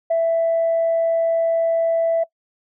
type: tone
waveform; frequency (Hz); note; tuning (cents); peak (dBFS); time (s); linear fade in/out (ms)
sine; 662; E5; +7; -14; 0.1-2.24; 10
effects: noise-tail reverb RT60 0.1 s tail -22 dB re dry + tanh soft clip ceiling -12 dBFS